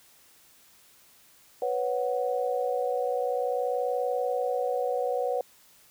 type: chord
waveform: sine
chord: B suspended second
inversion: none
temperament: equal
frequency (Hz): 493.9 / 554.4 / 740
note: B4 / C#5 / F#5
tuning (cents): 0 / 0 / 0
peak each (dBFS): -28 / -31 / -31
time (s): 1.62-5.41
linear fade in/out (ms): 2
effects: white hiss -58 dBFS RMS until 5.9 s